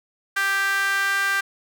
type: tone with high-pass filter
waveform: sawtooth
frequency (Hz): 393.7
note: G4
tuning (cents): +8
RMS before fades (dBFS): -22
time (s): 0.36-1.41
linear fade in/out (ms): 10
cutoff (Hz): 1500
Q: 5.1
effects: none